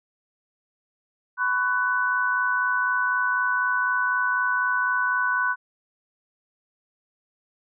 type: tone cluster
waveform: sine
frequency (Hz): 1005 / 1109 / 1495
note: B5 / C#6 / F#6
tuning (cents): +30 / 0 / +17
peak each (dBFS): -27 / -29 / -22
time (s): 1.37-5.56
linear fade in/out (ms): 50
effects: none